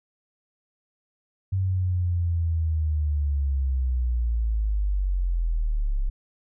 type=linear sweep; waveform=sine; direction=down; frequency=96 to 32.7 Hz; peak=-21 dBFS; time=1.52-6.1 s; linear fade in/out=10 ms; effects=none